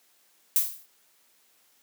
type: noise with exponential decay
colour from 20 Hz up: violet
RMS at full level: -19 dBFS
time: 0.56-0.86 s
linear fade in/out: 1 ms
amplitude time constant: 65 ms
effects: white hiss -64 dBFS RMS until 1.82 s + high-pass 200 Hz 12 dB/octave

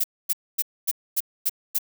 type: noise bursts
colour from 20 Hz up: violet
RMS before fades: -22 dBFS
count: 7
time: 0-1.787 s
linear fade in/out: 10 ms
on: 41 ms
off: 250 ms
effects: none

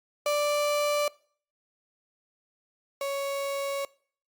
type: tone pair in turn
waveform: 35% pulse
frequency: 587.3 / 556.1 Hz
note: D5 / C#5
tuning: 0 / +5 cents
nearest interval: minor second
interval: 95 cents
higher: first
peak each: -22 / -27 dBFS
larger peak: first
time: 0.26-1.08 / 3.01-3.85 s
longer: second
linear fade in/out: 2 ms
effects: noise-tail reverb RT60 0.5 s tail -23 dB re dry + Opus 48 kbps

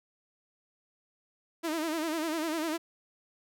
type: tone with vibrato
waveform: sawtooth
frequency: 319.7 Hz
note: D#4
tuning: 47 cents sharp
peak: -26 dBFS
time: 1.63-2.78 s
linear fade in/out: 20 ms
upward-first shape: sine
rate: 10 Hz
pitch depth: 97 cents each way
effects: none

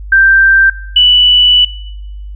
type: tone pair in turn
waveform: sine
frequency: 1570 / 2964 Hz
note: G6 / F#7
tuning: +2 / +2 cents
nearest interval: major seventh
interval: 1100 cents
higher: second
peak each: -3 dBFS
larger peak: neither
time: 0.12-0.7 / 0.96-1.65 s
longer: second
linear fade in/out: 5 ms
effects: noise-tail reverb RT60 1.0 s tail -22 dB re dry + added 50 Hz sine -23 dBFS peak until 2.35 s

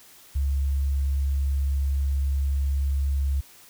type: tone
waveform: sine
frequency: 69.1 Hz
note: C#2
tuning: 5 cents flat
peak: -21 dBFS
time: 0.35-3.41 s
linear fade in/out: 10 ms
effects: white hiss -51 dBFS RMS until 3.69 s

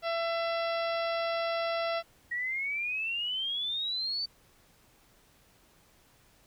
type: harmonic tone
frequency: 670 Hz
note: E5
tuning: 28 cents sharp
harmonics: 1 / 2 / 3 / 4 / 5 / 6 / 7 / 8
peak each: -30 / -36 / -40 / -42 / -44 / -46 / -47 / -48 dBFS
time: 0.02-2.03 s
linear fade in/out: 50 ms
type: exponential sweep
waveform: sine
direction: up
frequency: 1896 to 4600 Hz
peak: -30 dBFS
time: 2.31-4.26 s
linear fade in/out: 10 ms
effects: pink hiss -63 dBFS RMS until 6.46 s

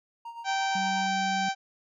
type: tone with tremolo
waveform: triangle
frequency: 931 Hz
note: A#5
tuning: 2 cents flat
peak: -34 dBFS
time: 0.25-1.07 s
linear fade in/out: 5 ms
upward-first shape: sine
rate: 8.5 Hz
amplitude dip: 65%
type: harmonic tone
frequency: 778 Hz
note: G5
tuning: 13 cents flat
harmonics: 1 / 2 / 3 / 4 / 5 / 6 / 7 / 8 / 9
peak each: -27 / -33 / -37 / -39 / -41 / -43 / -44 / -45 / -46 dBFS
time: 0.44-1.55 s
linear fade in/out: 50 ms
type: tone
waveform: sine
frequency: 190.9 Hz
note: G3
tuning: 46 cents flat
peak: -33 dBFS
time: 0.75-1.49 s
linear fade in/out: 5 ms
effects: none

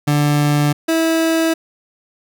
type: tone pair in turn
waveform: 30% pulse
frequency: 146.83 / 325.7 Hz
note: D3 / E4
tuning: 0 / -21 cents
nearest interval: octave + major second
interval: 1379 cents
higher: second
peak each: -10 / -11 dBFS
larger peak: first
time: 0.07-0.73 / 0.88-1.54 s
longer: neither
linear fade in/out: 10 ms
effects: none

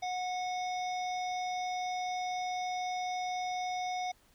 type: harmonic tone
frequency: 731 Hz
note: F#5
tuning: 21 cents flat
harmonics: 1 / 3 / 5 / 7 / 8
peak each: -33 / -43 / -47 / -50 / -51 dBFS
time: 0.02-4.12 s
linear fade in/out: 10 ms
effects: pink hiss -66 dBFS RMS until 4.34 s

